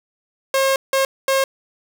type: tone bursts at uneven times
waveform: sawtooth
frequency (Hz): 538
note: C5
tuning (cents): +48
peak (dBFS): -11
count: 3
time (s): 0.54-0.76 / 0.93-1.05 / 1.28-1.44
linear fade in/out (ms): 2
effects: none